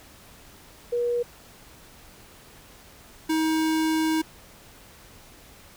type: tone pair in turn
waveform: sine / square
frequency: 480 / 317.2 Hz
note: B4 / D#4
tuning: -49 / +33 cents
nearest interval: perfect fifth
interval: 718 cents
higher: first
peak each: -22 dBFS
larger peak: neither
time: 0.92-1.23 / 3.29-4.22 s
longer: second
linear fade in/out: 10 ms
effects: pink hiss -50 dBFS RMS until 5.76 s